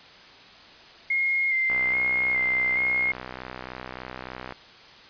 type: tone with vibrato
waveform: sine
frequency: 2118 Hz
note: C7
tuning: 21 cents sharp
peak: -21 dBFS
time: 1.1-3.12 s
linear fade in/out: 5 ms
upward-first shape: square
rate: 1.2 Hz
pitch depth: 24 cents each way
type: click train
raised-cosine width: 0.5 ms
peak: -20 dBFS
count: 180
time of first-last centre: 1.7-4.523 s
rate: 63.4 Hz
effects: white hiss -48 dBFS RMS until 5.09 s + resampled to 11025 Hz